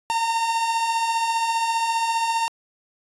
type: beating tone pair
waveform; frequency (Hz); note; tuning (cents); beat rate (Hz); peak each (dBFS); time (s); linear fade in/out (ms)
45% pulse; 901 / 916; A5 / A#5; +41 / -31; 15; -30 / -21; 0.1-2.48; 0
effects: resampled to 24000 Hz